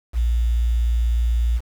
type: tone with quantisation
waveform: sine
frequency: 58.27 Hz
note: A#1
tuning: in tune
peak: -16 dBFS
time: 0.13-1.61 s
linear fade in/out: 50 ms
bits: 7
effects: none